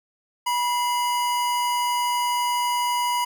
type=tone pair together; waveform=square; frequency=974 / 2064 Hz; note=B5 / C7; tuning=-24 / -24 cents; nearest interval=octave + minor second; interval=1300 cents; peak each=-22 / -34 dBFS; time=0.46-3.25 s; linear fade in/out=10 ms; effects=none